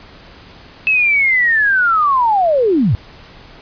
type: linear sweep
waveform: sine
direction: down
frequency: 2621 to 85.2 Hz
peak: -10 dBFS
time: 0.87-2.95 s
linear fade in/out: 0 ms
effects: pink hiss -40 dBFS RMS until 3.61 s + resampled to 11025 Hz